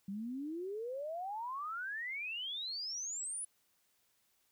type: exponential sweep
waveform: sine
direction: up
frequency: 190 to 10190 Hz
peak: -38 dBFS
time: 0.08-3.45 s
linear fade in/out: 5 ms
effects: white hiss -75 dBFS RMS until 4.51 s